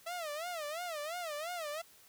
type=tone with vibrato; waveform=sawtooth; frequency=648 Hz; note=E5; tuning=30 cents flat; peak=-34 dBFS; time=0.06-1.82 s; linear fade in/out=10 ms; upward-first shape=sine; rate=2.9 Hz; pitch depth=180 cents each way; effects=white hiss -61 dBFS RMS until 2.08 s